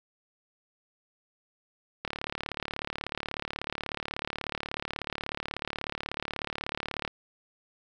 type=click train; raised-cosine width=0.3 ms; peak=-16 dBFS; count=184; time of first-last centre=2.05-7.077 s; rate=36.4 Hz; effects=none